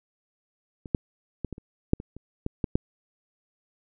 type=clicks; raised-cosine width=3 ms; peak=-26 / -9 / -16 / -21 / -29 / -6 / -24 / -28 / -15 / -12 / -8 dBFS; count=11; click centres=0.858 / 0.948 / 1.447 / 1.527 / 1.581 / 1.934 / 2.001 / 2.166 / 2.464 / 2.642 / 2.755 s; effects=none